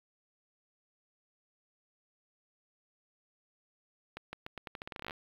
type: accelerating click train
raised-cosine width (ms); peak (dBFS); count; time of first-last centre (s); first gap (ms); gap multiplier
0.3; -24; 17; 4.17-5.109; 160; 0.84
effects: low-pass 4000 Hz 12 dB/octave + 9-bit